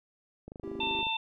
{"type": "click train", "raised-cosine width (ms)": 2, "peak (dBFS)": -30, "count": 16, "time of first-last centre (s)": [0.48, 1.068], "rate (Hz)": 25.5}
{"type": "chord", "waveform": "triangle", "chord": "A# diminished seventh", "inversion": "none", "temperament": "equal with one note detuned", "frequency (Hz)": [233.1, 277.2, 333.7, 392], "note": ["A#3", "C#4", "E4", "G4"], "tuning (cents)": [0, 0, 21, 0], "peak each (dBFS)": [-43, -43, -40, -37], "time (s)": [0.63, 1.02], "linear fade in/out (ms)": 5}
{"type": "harmonic tone", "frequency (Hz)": 894, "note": "A5", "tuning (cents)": 27, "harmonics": [1, 3, 4], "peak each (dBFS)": [-33, -33, -33], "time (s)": [0.8, 1.17], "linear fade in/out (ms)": 5}
{"effects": []}